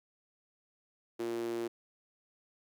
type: tone with high-pass filter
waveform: sawtooth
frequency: 116.54 Hz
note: A#2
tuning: in tune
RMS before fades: -36 dBFS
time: 1.19-1.68 s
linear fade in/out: 10 ms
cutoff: 340 Hz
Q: 5.3
effects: none